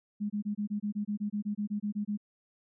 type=tone bursts; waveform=sine; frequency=207.3 Hz; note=G#3; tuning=3 cents flat; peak=-29 dBFS; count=16; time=0.2-2.175 s; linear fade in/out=20 ms; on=100 ms; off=25 ms; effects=none